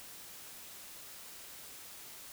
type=silence; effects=white hiss -50 dBFS RMS until 2.32 s